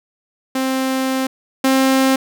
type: tone pair in turn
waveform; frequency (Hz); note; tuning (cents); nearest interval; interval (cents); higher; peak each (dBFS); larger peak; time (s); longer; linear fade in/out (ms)
sawtooth; 263 / 265.4; C4 / C4; +9 / +25; unison; 16; second; -13 / -8; second; 0.55-1.27 / 1.64-2.16; first; 5
effects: none